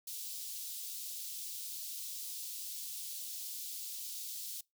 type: high-pass noise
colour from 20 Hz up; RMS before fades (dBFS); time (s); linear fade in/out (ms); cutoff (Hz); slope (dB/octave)
white; -43; 0.07-4.61; 5; 3500; 24
effects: noise-tail reverb RT60 0.2 s tail -24 dB re dry